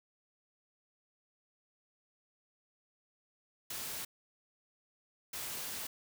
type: noise bursts at uneven times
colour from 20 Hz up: white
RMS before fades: -41 dBFS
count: 2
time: 3.7-4.05 / 5.33-5.87 s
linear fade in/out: 5 ms
effects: none